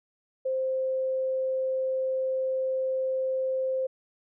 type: tone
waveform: sine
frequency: 523.3 Hz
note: C5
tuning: in tune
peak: -25 dBFS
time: 0.45-3.87 s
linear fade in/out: 10 ms
effects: none